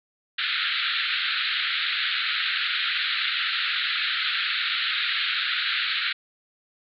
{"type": "band-pass noise", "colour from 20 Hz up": "white", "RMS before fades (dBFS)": -26, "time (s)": [0.38, 6.13], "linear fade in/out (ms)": 10, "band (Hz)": [1300, 4200], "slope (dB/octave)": 96, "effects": []}